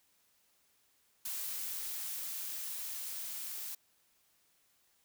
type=noise with level ramp; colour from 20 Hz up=blue; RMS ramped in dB=-39 to -42 dBFS; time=1.25-3.75 s; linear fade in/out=5 ms; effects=white hiss -72 dBFS RMS until 5.04 s